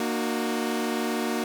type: chord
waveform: sawtooth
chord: D# minor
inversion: second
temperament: equal with one note detuned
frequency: 233.1 / 303.1 / 370 Hz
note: A#3 / D#4 / F#4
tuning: 0 / -45 / 0 cents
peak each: -24 / -28 / -27 dBFS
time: 0-1.44 s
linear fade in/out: 2 ms
effects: none